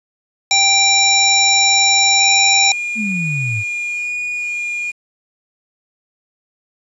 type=harmonic tone; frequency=786 Hz; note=G5; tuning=4 cents sharp; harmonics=1 / 3 / 5 / 7 / 9; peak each=-19 / -15 / -15 / -19 / -16 dBFS; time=0.51-2.72 s; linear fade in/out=2 ms
type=tone with vibrato; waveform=triangle; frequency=2436 Hz; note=D#7; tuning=37 cents flat; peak=-18 dBFS; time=2.19-4.92 s; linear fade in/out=20 ms; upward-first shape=sine; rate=1.1 Hz; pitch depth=11 cents each way
type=exponential sweep; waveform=sine; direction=down; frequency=229.9 to 101.4 Hz; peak=-19 dBFS; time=2.95-3.64 s; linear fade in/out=50 ms
effects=resampled to 22050 Hz + 7-bit